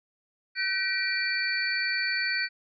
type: tone cluster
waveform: sine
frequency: 1523 / 1916 / 2355 / 4489 Hz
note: F#6 / A#6 / D7 / C#8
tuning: +50 / +47 / +4 / +21 cents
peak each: -31 dBFS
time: 0.55-2.49 s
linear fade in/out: 50 ms
effects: none